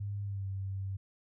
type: tone with pitch glide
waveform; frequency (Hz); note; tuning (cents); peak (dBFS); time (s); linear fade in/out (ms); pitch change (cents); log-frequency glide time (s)
sine; 101.2 to 96.85; G#2 to G2; -44 to -20; -34; 0-0.97; 10; -76; 0.23-0.46
effects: none